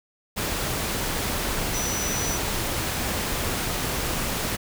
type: tone in noise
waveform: sine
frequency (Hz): 5920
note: F#8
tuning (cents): 0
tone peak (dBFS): -29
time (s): 1.73-2.38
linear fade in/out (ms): 20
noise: pink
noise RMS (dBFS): -27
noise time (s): 0.36-4.57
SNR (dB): -5
effects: none